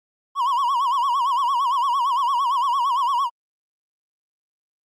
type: tone with vibrato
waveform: triangle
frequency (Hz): 1031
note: C6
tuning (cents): -26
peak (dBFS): -16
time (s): 0.35-3.3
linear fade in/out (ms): 50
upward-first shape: sine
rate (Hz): 8.8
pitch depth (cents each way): 160
effects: Opus 48 kbps